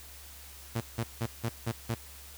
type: tone bursts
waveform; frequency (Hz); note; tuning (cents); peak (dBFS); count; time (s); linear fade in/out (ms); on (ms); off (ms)
sawtooth; 115.9; A#2; -10; -25; 6; 0.75-1.948; 10; 58; 170
effects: added 69 Hz sine -51 dBFS peak until 2.37 s + white hiss -50 dBFS RMS until 2.37 s